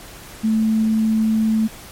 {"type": "tone", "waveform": "sine", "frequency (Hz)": 220, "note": "A3", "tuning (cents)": 0, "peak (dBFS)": -14, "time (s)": [0.43, 1.68], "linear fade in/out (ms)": 20, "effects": ["pink hiss -39 dBFS RMS until 1.91 s", "MP3 64 kbps"]}